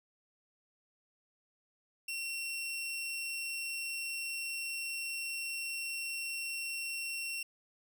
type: tone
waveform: sawtooth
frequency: 2725 Hz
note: F7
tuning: 43 cents flat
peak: -33 dBFS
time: 2.08-7.43 s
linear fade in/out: 5 ms
effects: none